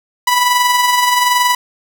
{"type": "tone with amplitude modulation", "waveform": "sawtooth", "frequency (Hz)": 986, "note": "B5", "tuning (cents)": -3, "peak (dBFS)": -5, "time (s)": [0.27, 1.55], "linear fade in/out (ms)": 5, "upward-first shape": "sine", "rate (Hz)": 21.2, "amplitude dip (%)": 40, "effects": ["7-bit"]}